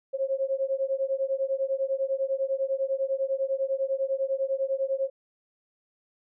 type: beating tone pair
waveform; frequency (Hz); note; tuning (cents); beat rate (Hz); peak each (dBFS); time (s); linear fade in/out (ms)
sine; 533 / 543; C5 / C#5; +32 / -36; 10; -28; 0.13-5.1; 20
effects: none